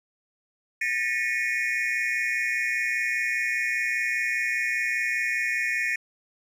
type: tone cluster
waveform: triangle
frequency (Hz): 1785 / 1910 / 2190 / 2449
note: A6 / A#6 / C#7 / D#7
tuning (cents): +24 / +42 / -22 / -28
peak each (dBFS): -28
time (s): 0.81-5.96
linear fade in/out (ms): 5
effects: none